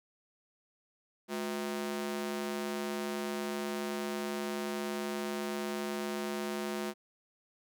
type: ring-modulated tone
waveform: sawtooth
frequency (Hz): 286.8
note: D4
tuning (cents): -41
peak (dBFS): -27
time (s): 1.28-6.94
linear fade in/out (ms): 50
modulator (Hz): 74.7
effects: none